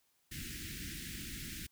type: band-stop noise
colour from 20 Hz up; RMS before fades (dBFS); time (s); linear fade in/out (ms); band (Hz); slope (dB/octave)
pink; -44; 0.31-1.67; 10; 340 to 1600; 48
effects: white hiss -75 dBFS RMS until 1.71 s